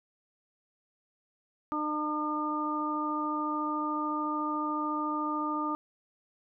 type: harmonic tone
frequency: 302.3 Hz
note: D#4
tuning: 50 cents flat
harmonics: 1 / 2 / 3 / 4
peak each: -33 / -42 / -36 / -32 dBFS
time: 1.72-5.75 s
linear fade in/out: 0 ms
effects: none